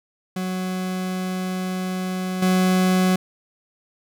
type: tone with level steps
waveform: 40% pulse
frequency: 185 Hz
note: F#3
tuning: in tune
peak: -23 / -15 dBFS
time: 0.36-3.16 s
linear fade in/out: 5 ms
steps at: 2.42 s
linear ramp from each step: 5 ms
effects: none